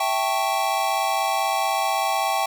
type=chord; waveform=square; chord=A dominant seventh; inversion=second; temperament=equal; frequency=659.3 / 784 / 880 / 1108.7 Hz; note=E5 / G5 / A5 / C#6; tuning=0 / 0 / 0 / 0 cents; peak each=-29 / -24 / -29 / -28 dBFS; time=0-2.46 s; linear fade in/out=5 ms; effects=none